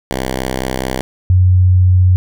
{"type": "tone pair in turn", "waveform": ["5% pulse", "sine"], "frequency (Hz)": [64.7, 91.5], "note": ["C2", "F#2"], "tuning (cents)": [-19, -19], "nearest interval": "tritone", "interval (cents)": 600, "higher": "second", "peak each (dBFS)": -6, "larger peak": "neither", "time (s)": [[0.11, 1.01], [1.3, 2.16]], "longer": "first", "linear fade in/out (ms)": 0, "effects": []}